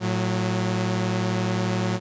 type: tone pair together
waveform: sawtooth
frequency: 111.71 / 183.3 Hz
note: A2 / F#3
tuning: +27 / -16 cents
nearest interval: major sixth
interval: 857 cents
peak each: -21 dBFS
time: 0-2 s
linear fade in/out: 50 ms
effects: resampled to 16000 Hz